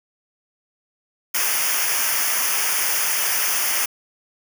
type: noise with comb filter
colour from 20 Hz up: white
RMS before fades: -21 dBFS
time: 1.34-3.86 s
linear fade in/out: 10 ms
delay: 0.25 ms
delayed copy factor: -0.9
effects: none